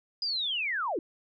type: linear sweep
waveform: sine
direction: down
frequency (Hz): 4978 to 277.2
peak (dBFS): -28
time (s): 0.22-0.99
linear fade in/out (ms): 2
effects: none